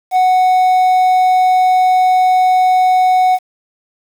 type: tone with quantisation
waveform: triangle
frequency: 740 Hz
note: F#5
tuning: in tune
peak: -6 dBFS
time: 0.11-3.39 s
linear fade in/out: 50 ms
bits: 6
effects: none